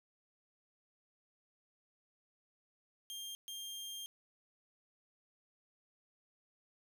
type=tone bursts at uneven times; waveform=sawtooth; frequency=3200 Hz; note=G7; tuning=35 cents sharp; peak=-40 dBFS; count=2; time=3.1-3.35 / 3.48-4.06 s; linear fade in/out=0 ms; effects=none